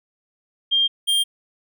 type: tone pair in turn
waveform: sine / square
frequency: 3200 / 3200 Hz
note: G7 / G7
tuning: +35 / +35 cents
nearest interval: unison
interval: 0 cents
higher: neither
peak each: -15 / -17 dBFS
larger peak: first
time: 0.71-0.88 / 1.07-1.24 s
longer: neither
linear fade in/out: 20 ms
effects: none